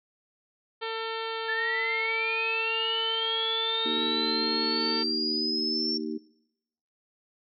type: harmonic tone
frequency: 449.6 Hz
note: A4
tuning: 37 cents sharp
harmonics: 1 / 2 / 3 / 4 / 5 / 6 / 7 / 8 / 9 / 10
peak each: -34 / -37 / -38 / -41 / -44 / -45 / -41 / -44 / -46 / -48 dBFS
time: 0.81-5.04 s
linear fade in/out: 20 ms
type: linear sweep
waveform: sine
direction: up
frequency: 1733 to 5470 Hz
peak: -27 dBFS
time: 1.48-5.98 s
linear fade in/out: 10 ms
type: chord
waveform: sine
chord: Eb major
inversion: second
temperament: just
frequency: 233.3 / 311.1 / 388.9 Hz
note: Bb3 / Eb4 / G4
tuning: +2 / 0 / -14 cents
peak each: -34 / -34 / -36 dBFS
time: 3.85-6.18 s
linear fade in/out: 10 ms
effects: noise-tail reverb RT60 0.9 s tail -23 dB re dry